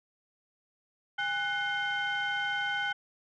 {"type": "tone cluster", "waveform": "sine", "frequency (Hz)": [814, 1488, 2125, 3092], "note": ["G#5", "F#6", "C7", "G7"], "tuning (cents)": [-35, 9, 26, -24], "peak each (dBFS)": [-34, -30, -37, -36], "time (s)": [1.18, 2.93], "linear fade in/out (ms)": 10, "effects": ["tanh soft clip ceiling -23 dBFS"]}